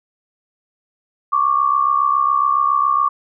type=tone pair together; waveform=sine; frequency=1107.5 / 1174.7 Hz; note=C#6 / D6; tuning=-2 / 0 cents; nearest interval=minor second; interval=102 cents; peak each=-16 dBFS; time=1.32-3.09 s; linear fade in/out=10 ms; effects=none